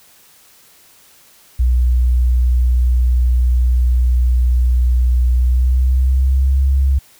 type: tone with pitch glide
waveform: sine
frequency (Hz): 61.5 to 67.45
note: B1 to C#2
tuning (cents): -7 to -47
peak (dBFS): -10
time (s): 1.59-6.99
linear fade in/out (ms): 10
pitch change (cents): +160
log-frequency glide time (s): 5.33-6.63
effects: white hiss -48 dBFS RMS until 7.19 s